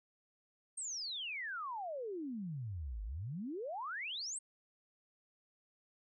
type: exponential two-way sweep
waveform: sine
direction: down then up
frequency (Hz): 8710 to 48.33 to 8710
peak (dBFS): -39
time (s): 0.77-4.39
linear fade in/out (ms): 10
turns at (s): 3.03
effects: none